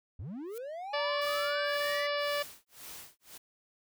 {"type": "linear sweep", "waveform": "triangle", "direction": "up", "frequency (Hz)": [68.3, 2033], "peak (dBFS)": -36, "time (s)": [0.19, 2.07], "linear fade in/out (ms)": 5}
{"type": "noise with exponential growth", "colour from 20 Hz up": "blue", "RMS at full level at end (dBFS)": -46, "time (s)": [0.44, 0.58], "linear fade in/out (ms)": 2, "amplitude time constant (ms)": 30}
{"type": "harmonic tone", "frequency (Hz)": 580, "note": "D5", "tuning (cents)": -22, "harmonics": [1, 2, 3, 4, 5, 6, 7, 8, 9], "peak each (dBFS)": [-32, -37, -38, -41, -41, -45, -46, -45, -47], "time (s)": [0.93, 2.43], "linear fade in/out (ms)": 10}
{"type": "noise with tremolo", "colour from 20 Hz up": "white", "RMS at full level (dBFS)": -45, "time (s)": [1.21, 3.38], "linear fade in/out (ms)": 10, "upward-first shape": "sine", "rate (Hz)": 1.9, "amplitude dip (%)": 100}
{"effects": []}